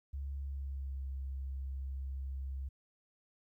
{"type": "tone with pitch glide", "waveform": "sine", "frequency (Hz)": [69.3, 67.06], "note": ["C#2", "C2"], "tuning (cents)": [0, 43], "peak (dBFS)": -37, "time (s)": [0.13, 2.69], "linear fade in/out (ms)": 10, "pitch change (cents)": -57, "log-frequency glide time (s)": [0.4, 1.05], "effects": ["13-bit"]}